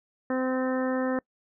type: harmonic tone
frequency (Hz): 258.2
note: C4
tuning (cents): -23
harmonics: 1 / 2 / 3 / 4 / 5 / 6 / 7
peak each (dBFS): -27 / -29 / -38 / -39 / -39 / -42 / -39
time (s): 0.3-1.19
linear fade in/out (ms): 2
effects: noise-tail reverb RT60 0.1 s tail -26 dB re dry